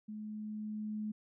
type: tone with level ramp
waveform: sine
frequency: 213.3 Hz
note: G#3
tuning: 46 cents sharp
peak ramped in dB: -41 to -35 dBFS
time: 0.08-1.12 s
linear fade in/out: 10 ms
effects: none